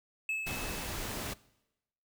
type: tone with exponential decay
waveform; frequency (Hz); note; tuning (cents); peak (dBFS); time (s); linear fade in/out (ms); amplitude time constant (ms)
triangle; 2600; E7; -24; -28; 0.29-1.31; 2; 220
type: noise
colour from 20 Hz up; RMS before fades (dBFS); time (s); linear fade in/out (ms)
pink; -38; 0.46-1.34; 10
effects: noise-tail reverb RT60 0.9 s tail -21 dB re dry